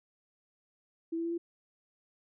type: tone with pitch steps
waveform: sine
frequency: 329.6 / 333.2 / 336.9 / 340.6 Hz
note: E4 / E4 / E4 / F4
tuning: 0 / +19 / +38 / -43 cents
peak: -31 dBFS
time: 1.12-1.38 s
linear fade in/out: 10 ms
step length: 65 ms
effects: none